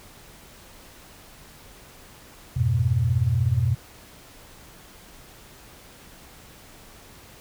sine chord, F diminished, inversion none, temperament equal, 87.31 / 103.83 / 123.47 Hz, F2 / Ab2 / Cb3, 0 / 0 / 0 cents, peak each -25 / -25 / -21 dBFS, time 2.56-3.75 s, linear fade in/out 10 ms, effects pink hiss -48 dBFS RMS until 7.4 s

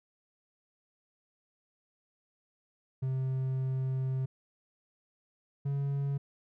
triangle tone pair in turn, 131.4 / 139.86 Hz, C3 / C#3, +8 / +16 cents, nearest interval minor second, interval 108 cents, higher second, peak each -27 dBFS, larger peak neither, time 3.02-4.26 / 5.65-6.18 s, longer first, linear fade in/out 10 ms, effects none

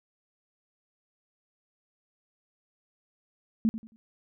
sine tone with echo, 222.4 Hz, A3, 19 cents sharp, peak -20 dBFS, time 3.65-3.69 s, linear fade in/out 0 ms, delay 90 ms, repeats 3, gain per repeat -12 dB, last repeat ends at 3.96 s, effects none

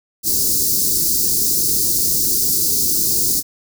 white band-stop noise, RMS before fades -17 dBFS, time 0.23-3.43 s, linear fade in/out 50 ms, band 430 to 4500 Hz, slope 48 dB/octave, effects none

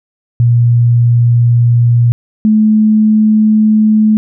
sine tone pair in turn, 119.1 / 215.5 Hz, A#2 / A3, +38 / -36 cents, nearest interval minor seventh, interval 1026 cents, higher second, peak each -5 dBFS, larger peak neither, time 0.4-2.12 / 2.45-4.17 s, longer neither, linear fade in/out 0 ms, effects none

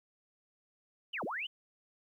sine linear two-way sweep, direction down then up, 3136 to 155.56 to 3136 Hz, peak -35 dBFS, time 1.13-1.47 s, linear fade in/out 10 ms, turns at 1.24 s, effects 12-bit

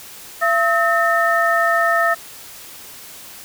sine tone cluster, 677 / 1289 / 1814 Hz, E5 / E6 / A#6, +46 / -39 / -48 cents, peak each -18 dBFS, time 0.41-2.15 s, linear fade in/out 20 ms, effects white hiss -38 dBFS RMS until 3.44 s

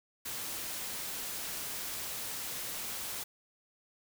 white noise, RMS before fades -39 dBFS, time 0.25-3.24 s, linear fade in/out 10 ms, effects none

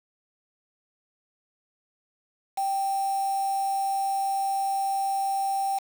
sine tone with quantisation, 783 Hz, G5, 2 cents flat, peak -24 dBFS, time 2.57-5.79 s, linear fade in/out 10 ms, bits 6, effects none

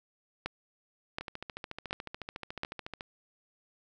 two click trains, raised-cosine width 0.3 ms, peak -23 / -17 dBFS, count 26 / 4, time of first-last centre 1.21-3.009 / 0.46-2.634 s, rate 13.9 / 1.38 Hz, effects none

